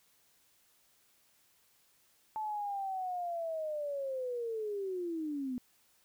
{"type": "linear sweep", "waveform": "sine", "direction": "down", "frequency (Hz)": [874, 244.3], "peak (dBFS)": -34, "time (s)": [2.36, 5.58], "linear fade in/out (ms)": 0, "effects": ["white hiss -69 dBFS RMS until 6.04 s"]}